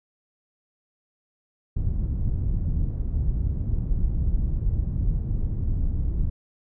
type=low-pass noise; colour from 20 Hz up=pink; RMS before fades=-24 dBFS; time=1.76-6.3 s; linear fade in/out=5 ms; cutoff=110 Hz; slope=12 dB/octave; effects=none

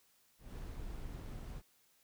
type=noise with ADSR envelope; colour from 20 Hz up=brown; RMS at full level=-43 dBFS; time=0.38-1.62 s; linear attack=210 ms; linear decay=4 ms; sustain=-2 dB; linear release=35 ms; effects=white hiss -71 dBFS RMS until 2.03 s

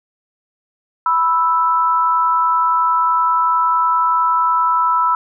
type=tone pair together; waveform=sine; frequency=987.8 / 1318.5 Hz; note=B5 / E6; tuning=0 / 0 cents; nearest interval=perfect fourth; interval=500 cents; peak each=-15 dBFS; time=1.06-5.15 s; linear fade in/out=2 ms; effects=none

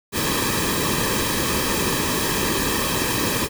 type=noise with comb filter; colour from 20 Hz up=pink; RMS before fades=-22 dBFS; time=0.12-3.49 s; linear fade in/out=50 ms; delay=1.4 ms; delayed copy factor=-0.7; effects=none

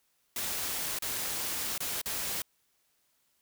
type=noise with dropouts; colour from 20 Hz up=white; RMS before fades=-34 dBFS; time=0.36-2.42 s; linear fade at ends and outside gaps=2 ms; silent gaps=0.988-1.022 / 1.779-1.804 / 2.015-2.058 s; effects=white hiss -73 dBFS RMS until 3.41 s

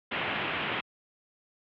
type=low-pass noise; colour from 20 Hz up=white; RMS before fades=-32 dBFS; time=0.11-0.81 s; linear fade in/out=10 ms; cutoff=3100 Hz; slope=48 dB/octave; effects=high-pass 100 Hz 12 dB/octave

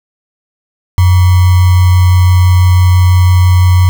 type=tone with sample-and-hold; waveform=sine; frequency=90.6 Hz; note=F#2; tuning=36 cents flat; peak=-3 dBFS; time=0.98-3.89 s; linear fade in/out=0 ms; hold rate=1050 Hz; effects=none

